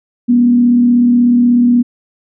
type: tone with frequency modulation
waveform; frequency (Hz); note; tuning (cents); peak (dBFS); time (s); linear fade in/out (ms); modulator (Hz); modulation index
sine; 242.1; B3; -34; -6; 0.28-1.83; 20; 36.4; 0.3
effects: none